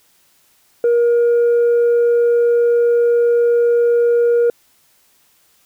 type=tone with tanh clipping; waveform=sine; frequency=473.8 Hz; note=A#4; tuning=28 cents sharp; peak=-11 dBFS; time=0.84-4.5 s; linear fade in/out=2 ms; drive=1 dB; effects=white hiss -56 dBFS RMS until 5.65 s